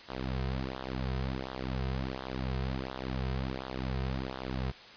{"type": "tone with flanger", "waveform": "sawtooth", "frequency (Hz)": 65.1, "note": "C2", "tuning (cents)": -8, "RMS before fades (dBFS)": -35, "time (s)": [0.08, 4.72], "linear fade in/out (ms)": 20, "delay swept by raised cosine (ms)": [0.4, 3.6], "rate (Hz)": 1.4, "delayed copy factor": -0.95, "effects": ["white hiss -50 dBFS RMS until 4.96 s", "resampled to 11025 Hz"]}